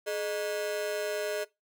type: ring-modulated tone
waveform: 45% pulse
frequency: 518 Hz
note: C5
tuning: 17 cents flat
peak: -27 dBFS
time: 0.06-1.45 s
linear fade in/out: 20 ms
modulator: 95 Hz
effects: noise-tail reverb RT60 0.2 s tail -20 dB re dry